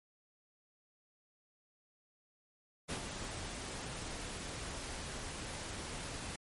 pink noise with ADSR envelope, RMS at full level -38 dBFS, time 2.88-6.36 s, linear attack 25 ms, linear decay 99 ms, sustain -5 dB, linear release 5 ms, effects MP3 48 kbps

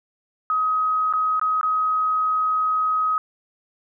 sine tone with dropouts, 1264 Hz, D#6, 27 cents sharp, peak -18 dBFS, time 0.5-3.18 s, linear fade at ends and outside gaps 1 ms, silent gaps 1.127-1.136 / 1.396-1.414 / 1.612-1.631 s, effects none

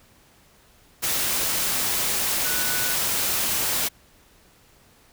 sine tone in noise, 1480 Hz, F#6, in tune, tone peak -31 dBFS, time 2.44-2.95 s, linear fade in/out 20 ms, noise white, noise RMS -24 dBFS, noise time 1.02-3.89 s, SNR -10 dB, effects pink hiss -56 dBFS RMS until 5.12 s

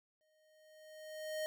square tone with exponential growth, 621 Hz, D#5, 3 cents flat, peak -36 dBFS, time 0.21-1.46 s, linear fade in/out 0 ms, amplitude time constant 270 ms, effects none

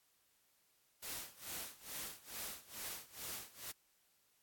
white noise with tremolo, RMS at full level -44 dBFS, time 1.02-3.72 s, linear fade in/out 10 ms, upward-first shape sine, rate 2.3 Hz, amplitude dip 90%, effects white hiss -75 dBFS RMS until 4.42 s + AAC 64 kbps

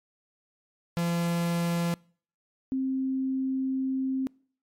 45% pulse / sine tone pair in turn, 170.8 / 264 Hz, F3 / C4, -38 / +16 cents, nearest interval minor sixth, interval 754 cents, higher second, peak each -25 dBFS, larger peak neither, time 0.97-1.94 / 2.72-4.27 s, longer second, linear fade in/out 0 ms, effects noise-tail reverb RT60 0.5 s tail -26 dB re dry + MP3 64 kbps

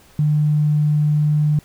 triangle tone with tanh clipping, 150.1 Hz, D3, 38 cents sharp, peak -13 dBFS, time 0.19-1.59 s, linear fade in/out 2 ms, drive 3 dB, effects pink hiss -50 dBFS RMS until 1.64 s

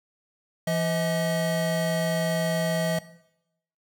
square tone pair together, 168.98 / 638 Hz, E3 / D#5, +43 / +43 cents, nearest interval octave + major seventh, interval 2300 cents, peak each -27 dBFS, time 0.67-2.99 s, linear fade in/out 5 ms, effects noise-tail reverb RT60 0.8 s tail -17 dB re dry

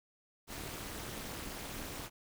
pink noise with amplitude modulation, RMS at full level -39 dBFS, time 0.47-2.1 s, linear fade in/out 50 ms, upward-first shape sine, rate 242 Hz, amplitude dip 100%, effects none

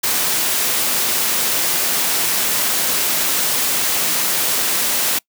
white noise, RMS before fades -18 dBFS, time 0.03-5.19 s, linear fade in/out 10 ms, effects noise-tail reverb RT60 0.1 s tail -25 dB re dry + high-pass 150 Hz 12 dB/octave

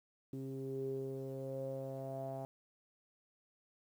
sawtooth tone with low-pass filter sweep, 133.9 Hz, C3, 40 cents sharp, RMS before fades -42 dBFS, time 0.33-2.45 s, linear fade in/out 0 ms, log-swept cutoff 330 to 730 Hz, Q 8.3, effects 11-bit

